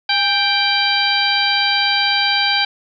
harmonic tone with a mistuned harmonic, 784 Hz, G5, in tune, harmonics 1 / 2 / 3 / 4 / 5 / 6, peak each -21 / -21 / -21 / -21 / -21 / -21 dBFS, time 0.09-2.65 s, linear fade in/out 5 ms, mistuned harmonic 1, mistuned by +68 cents, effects none

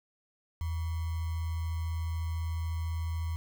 sine tone with sample-and-hold, 82 Hz, E2, 9 cents flat, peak -30 dBFS, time 0.61-3.36 s, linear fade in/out 0 ms, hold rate 1050 Hz, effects none

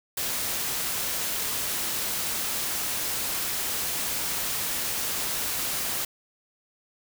white noise, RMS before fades -29 dBFS, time 0.17-6.05 s, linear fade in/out 5 ms, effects none

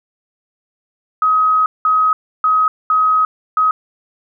sine tone bursts at uneven times, 1266 Hz, D#6, 30 cents sharp, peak -10 dBFS, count 5, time 1.22-1.66 / 1.85-2.13 / 2.44-2.68 / 2.9-3.25 / 3.57-3.71 s, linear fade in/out 2 ms, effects none

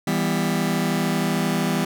sawtooth chord, E minor, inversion none, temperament just, 164.81 / 197.78 / 247.2 Hz, E3 / G3 / B3, 0 / +16 / +2 cents, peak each -20 / -20 / -21 dBFS, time 0.07-1.85 s, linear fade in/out 5 ms, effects none

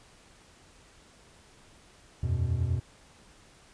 triangle chord, E suspended second, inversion none, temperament equal, 82.41 / 92.5 / 123.47 Hz, E2 / F#2 / B2, 0 / 0 / 0 cents, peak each -28 dBFS, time 2.23-2.8 s, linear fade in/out 5 ms, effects pink hiss -57 dBFS RMS until 3.73 s + resampled to 22050 Hz

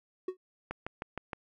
triangle tone with exponential decay, 370.7 Hz, F#4, 3 cents sharp, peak -26 dBFS, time 0.28-0.37 s, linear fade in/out 5 ms, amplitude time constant 18 ms
click train, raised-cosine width 0.5 ms, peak -21 dBFS, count 5, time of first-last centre 0.71-1.332 s, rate 6.43 Hz
effects none

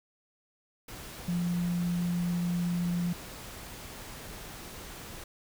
sine tone in noise, 174.61 Hz, F3, in tune, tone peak -27 dBFS, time 1.28-3.13 s, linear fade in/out 5 ms, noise pink, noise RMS -44 dBFS, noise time 0.88-5.24 s, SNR +14 dB, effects none

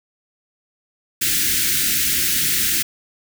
white band-stop noise, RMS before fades -19 dBFS, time 1.21-2.83 s, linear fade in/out 10 ms, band 370 to 1500 Hz, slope 48 dB/octave, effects none

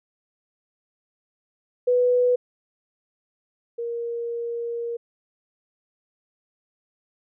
sine tone pair in turn, 493.9 / 469.3 Hz, B4 / A#4, 0 / +12 cents, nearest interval minor second, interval 88 cents, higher first, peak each -16 / -26 dBFS, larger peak first, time 1.87-2.36 / 3.78-4.97 s, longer second, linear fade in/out 10 ms, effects none

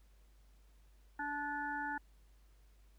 harmonic tone with a mistuned harmonic, 290 Hz, D4, 22 cents flat, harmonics 1 / 3 / 5 / 6, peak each -46 / -40 / -42 / -44 dBFS, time 1.19-1.98 s, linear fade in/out 5 ms, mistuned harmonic 5, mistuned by +18 cents, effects added 50 Hz sine -61 dBFS peak until 2.98 s + pink hiss -74 dBFS RMS until 2.98 s

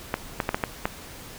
clicks, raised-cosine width 0.5 ms, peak -8 dBFS, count 6, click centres 0.141 / 0.402 / 0.491 / 0.545 / 0.638 / 0.855 s, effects pink hiss -42 dBFS RMS until 1.38 s

